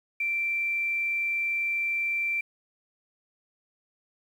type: tone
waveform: sine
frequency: 2349 Hz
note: D7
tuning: in tune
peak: -25 dBFS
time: 0.2-2.41 s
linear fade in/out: 5 ms
effects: 9-bit